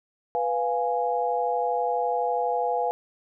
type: chord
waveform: sine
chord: F diminished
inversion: second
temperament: equal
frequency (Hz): 493.9 / 698.5 / 830.6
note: Cb5 / F5 / Ab5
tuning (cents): 0 / 0 / 0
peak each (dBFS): -27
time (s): 0.35-2.91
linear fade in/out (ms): 0
effects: none